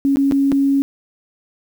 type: tone with dropouts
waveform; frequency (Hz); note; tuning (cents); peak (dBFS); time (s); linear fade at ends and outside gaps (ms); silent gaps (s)
sine; 276.3; C#4; -6; -12; 0.05-0.82; 0; 0.159-0.17 / 0.312-0.321 / 0.518-0.524
effects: 7-bit